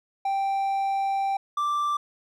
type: tone pair in turn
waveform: triangle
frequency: 784 / 1174.7 Hz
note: G5 / D6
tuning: 0 / 0 cents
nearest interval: perfect fifth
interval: 700 cents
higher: second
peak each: -21 dBFS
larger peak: neither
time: 0.25-1.37 / 1.57-1.97 s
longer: first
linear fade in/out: 5 ms
effects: none